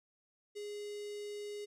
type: tone with notch filter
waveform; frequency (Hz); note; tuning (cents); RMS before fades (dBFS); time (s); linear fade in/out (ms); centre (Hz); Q
square; 413.2; G#4; -9; -43; 0.55-1.66; 20; 1200; 0.6
effects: low-pass 9000 Hz 12 dB/octave